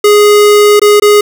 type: tone with dropouts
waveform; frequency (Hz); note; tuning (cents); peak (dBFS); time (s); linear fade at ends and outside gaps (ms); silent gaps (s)
square; 415.3; G#4; 0; -3; 0.04-1.21; 5; 0.796-0.816 / 0.999-1.021
effects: none